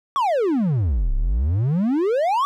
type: exponential two-way sweep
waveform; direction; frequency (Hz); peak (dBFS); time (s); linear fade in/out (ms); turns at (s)
triangle; down then up; 1166 to 30.87 to 1166; -15; 0.16-2.45; 0; 1.14
effects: none